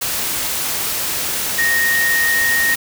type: tone in noise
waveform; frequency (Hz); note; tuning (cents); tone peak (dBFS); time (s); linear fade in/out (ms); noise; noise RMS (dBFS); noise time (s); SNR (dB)
sine; 1860; A#6; -4; -14; 1.58-2.75; 10; white; -21; 0.01-2.76; +4
effects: none